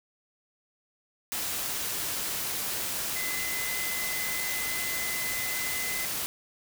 sine tone in noise, 2034 Hz, C7, 50 cents flat, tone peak -34 dBFS, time 3.16-6.05 s, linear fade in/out 0 ms, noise white, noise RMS -32 dBFS, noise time 1.32-6.26 s, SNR -5 dB, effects none

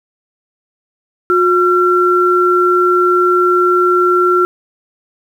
sine tone pair together, 360.2 / 1360 Hz, F#4 / F6, -46 / -46 cents, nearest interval octave + major seventh, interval 2300 cents, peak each -11 dBFS, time 1.3-4.45 s, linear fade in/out 0 ms, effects 7-bit

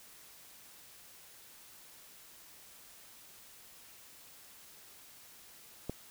click, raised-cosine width 2 ms, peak -22 dBFS, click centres 5.896 s, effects white hiss -56 dBFS RMS until 6.1 s

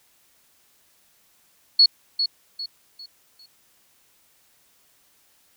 sine tone with echo, 4368 Hz, C#8, 26 cents flat, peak -10 dBFS, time 1.79-1.86 s, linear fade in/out 5 ms, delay 400 ms, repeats 4, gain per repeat -9 dB, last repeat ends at 3.46 s, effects white hiss -61 dBFS RMS until 5.56 s

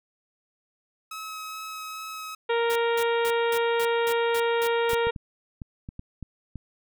sawtooth tone with vibrato, 1282 Hz, E6, 49 cents flat, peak -31 dBFS, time 1.11-2.35 s, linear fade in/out 5 ms, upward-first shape sine, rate 2.4 Hz, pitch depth 8 cents each way
harmonic tone, 466.2 Hz, A#4, in tune, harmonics 1 / 2 / 3 / 4 / 5 / 6 / 7 / 8, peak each -23 / -29 / -33 / -35 / -37 / -39 / -40 / -41 dBFS, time 2.49-5.11 s, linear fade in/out 10 ms
white noise bursts, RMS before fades -36 dBFS, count 9, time 2.7-4.946 s, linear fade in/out 0 ms, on 54 ms, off 220 ms
clicks, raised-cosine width 5 ms, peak -24 dBFS, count 8, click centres 4.933 / 5.07 / 5.162 / 5.618 / 5.889 / 5.994 / 6.227 / 6.557 s
effects none

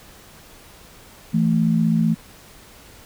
sine tone pair together, 166.2 / 221.9 Hz, E3 / A3, +15 / +15 cents, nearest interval perfect fourth, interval 500 cents, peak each -18 dBFS, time 1.33-2.15 s, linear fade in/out 20 ms, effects pink hiss -46 dBFS RMS until 3.05 s

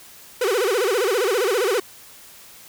45% pulse tone with vibrato, 435 Hz, A4, 20 cents flat, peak -18 dBFS, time 0.41-1.8 s, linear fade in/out 5 ms, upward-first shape sine, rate 15 Hz, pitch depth 280 cents each way, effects white hiss -45 dBFS RMS until 2.68 s

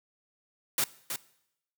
white noise with echo, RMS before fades -27 dBFS, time 0.78-0.84 s, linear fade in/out 2 ms, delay 320 ms, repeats 1, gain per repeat -7 dB, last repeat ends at 1.16 s, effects noise-tail reverb RT60 0.8 s tail -20 dB re dry + high-pass 100 Hz 12 dB/octave

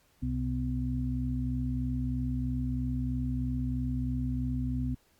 harmonic tone, 63.1 Hz, B1, 38 cents sharp, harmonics 1 / 2 / 4, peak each -33 / -33 / -33 dBFS, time 0.22-4.95 s, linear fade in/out 10 ms, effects pink hiss -67 dBFS RMS until 5.19 s + Opus 48 kbps

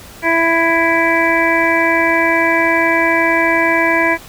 harmonic tone, 331.4 Hz, E4, 9 cents sharp, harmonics 1 / 2 / 3 / 5 / 6 / 7, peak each -18 / -18 / -18 / -18 / -18 / -18 dBFS, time 0.22-4.18 s, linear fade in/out 50 ms, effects pink hiss -37 dBFS RMS until 4.28 s

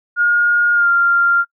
sine tone with pitch glide, 1427 to 1391.2 Hz, F6 to F6, +37 to -7 cents, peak -10 dBFS, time 0.16-1.45 s, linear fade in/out 50 ms, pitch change -44 cents, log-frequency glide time 0.73-0.89 s, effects noise-tail reverb RT60 0.1 s tail -24 dB re dry

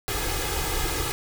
pink noise with comb filter, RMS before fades -27 dBFS, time 0.08-1.12 s, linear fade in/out 0 ms, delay 2.4 ms, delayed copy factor +0.8, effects none

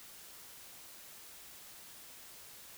silence, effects white hiss -53 dBFS RMS until 2.77 s

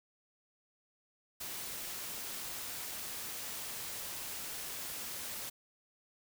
white noise, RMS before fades -42 dBFS, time 1.4-5.5 s, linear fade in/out 10 ms, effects none

